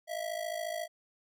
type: ring-modulated tone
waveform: square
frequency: 655 Hz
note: E5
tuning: 11 cents flat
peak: -32 dBFS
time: 0.07-0.88 s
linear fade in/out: 50 ms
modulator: 27.1 Hz
effects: none